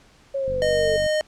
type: linear sweep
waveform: sine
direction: down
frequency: 554.4 to 440 Hz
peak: -22 dBFS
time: 0.34-0.97 s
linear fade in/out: 10 ms
type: click train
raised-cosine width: 5 ms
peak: -23 dBFS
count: 29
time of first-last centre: 0.48-1.063 s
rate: 48 Hz
type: tone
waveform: square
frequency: 615 Hz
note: D#5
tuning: 20 cents flat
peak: -20 dBFS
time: 0.62-1.21 s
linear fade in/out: 0 ms
effects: pink hiss -54 dBFS RMS until 1.27 s + low-pass 7000 Hz 12 dB/octave